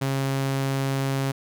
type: tone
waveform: sawtooth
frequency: 135.8 Hz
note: C#3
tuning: 35 cents flat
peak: -19 dBFS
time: 0.01-1.32 s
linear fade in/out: 10 ms
effects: none